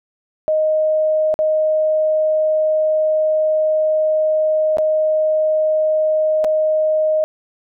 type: tone with dropouts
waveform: sine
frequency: 622 Hz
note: D#5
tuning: 1 cent flat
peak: -13 dBFS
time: 0.48-7.24 s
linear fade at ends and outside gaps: 0 ms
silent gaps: 1.341-1.39 / 4.771-4.784 / 6.442-6.446 s
effects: none